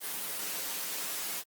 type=noise with comb filter; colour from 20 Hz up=white; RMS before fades=-36 dBFS; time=0-1.44 s; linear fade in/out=50 ms; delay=8.2 ms; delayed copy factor=-0.85; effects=high-pass 200 Hz 12 dB/octave + Opus 32 kbps